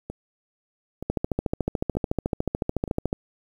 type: two click trains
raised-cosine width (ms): 2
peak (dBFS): -19 / -10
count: 4 / 29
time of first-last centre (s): 0.1-2.878 / 1.1-3.129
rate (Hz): 1.08 / 13.8
effects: 8-bit